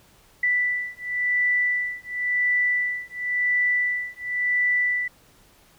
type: beating tone pair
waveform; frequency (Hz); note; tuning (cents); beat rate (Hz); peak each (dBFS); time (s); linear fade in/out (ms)
sine; 1975.5 / 1976.44; B6 / B6; 0 / +1; 0.94; -24; 0.43-5.08; 5
effects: pink hiss -56 dBFS RMS until 5.78 s